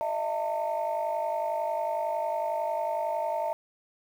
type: tone cluster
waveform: sine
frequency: 614 / 665 / 903 Hz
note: D#5 / E5 / A5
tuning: -23 / +15 / +45 cents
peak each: -31 / -30 / -30 dBFS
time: 0.01-3.53 s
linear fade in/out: 0 ms
effects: tanh soft clip ceiling -21 dBFS + 9-bit